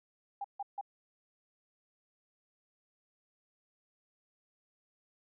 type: tone bursts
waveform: sine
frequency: 803 Hz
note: G5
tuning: 41 cents sharp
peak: -35 dBFS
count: 3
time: 0.41-0.812 s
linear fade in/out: 5 ms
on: 34 ms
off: 150 ms
effects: none